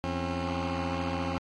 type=tone pair together; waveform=15% pulse; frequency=85.21 / 270 Hz; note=F2 / C#4; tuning=-42 / -45 cents; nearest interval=octave + minor sixth; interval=1997 cents; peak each=-26 / -26 dBFS; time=0.04-1.38 s; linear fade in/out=0 ms; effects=low-pass 4000 Hz 12 dB/octave + AAC 32 kbps